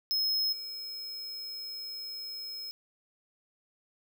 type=tone with level steps; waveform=square; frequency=5160 Hz; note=E8; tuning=38 cents flat; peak=-27 / -38 dBFS; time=0.11-2.71 s; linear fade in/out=0 ms; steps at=0.52 s; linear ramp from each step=10 ms; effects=9-bit